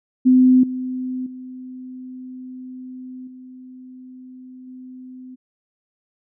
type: tone with level steps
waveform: sine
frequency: 255.4 Hz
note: C4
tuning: 42 cents flat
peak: -9 / -23 / -32 / -37 / -35 dBFS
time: 0.25-5.36 s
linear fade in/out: 20 ms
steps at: 0.63 / 1.26 / 3.27 / 4.67 s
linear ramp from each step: 5 ms
effects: none